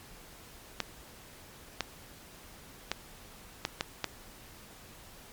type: clicks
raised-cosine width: 0.2 ms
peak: -12 dBFS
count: 6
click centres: 0.803 / 1.807 / 2.916 / 3.651 / 3.809 / 4.043 s
effects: pink hiss -52 dBFS RMS until 5.32 s + MP3 96 kbps